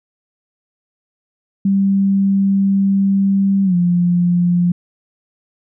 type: tone with pitch glide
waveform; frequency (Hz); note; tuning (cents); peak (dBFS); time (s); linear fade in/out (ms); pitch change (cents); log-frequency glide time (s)
sine; 196 to 175.63; G3 to F3; 0 to +10; -11; 1.65-4.72; 5; -190; 3.64-3.75
effects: none